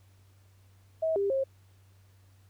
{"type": "tone with pitch steps", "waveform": "sine", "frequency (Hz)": [643, 398.5, 537], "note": ["E5", "G4", "C5"], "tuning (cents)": [-43, 28, 45], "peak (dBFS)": -25, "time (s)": [1.02, 1.44], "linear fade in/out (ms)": 10, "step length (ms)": 140, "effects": ["added 96 Hz sine -57 dBFS peak until 2.49 s", "pink hiss -68 dBFS RMS until 2.49 s"]}